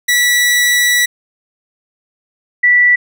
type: tone pair in turn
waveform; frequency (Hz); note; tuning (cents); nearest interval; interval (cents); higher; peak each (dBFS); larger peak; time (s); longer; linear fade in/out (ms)
sawtooth / sine; 1951 / 1961.2; B6 / B6; -22 / -13; unison; 9; second; -6; neither; 0.08-1.06 / 2.63-2.96; first; 10
effects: none